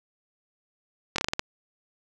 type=slowing click train; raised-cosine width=0.2 ms; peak=-8 dBFS; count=7; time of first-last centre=1.16-1.394 s; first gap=23 ms; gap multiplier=1.21; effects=none